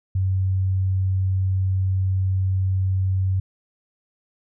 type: tone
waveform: sine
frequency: 94.6 Hz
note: F#2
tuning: 39 cents sharp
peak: -18 dBFS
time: 0.15-3.4 s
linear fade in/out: 5 ms
effects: none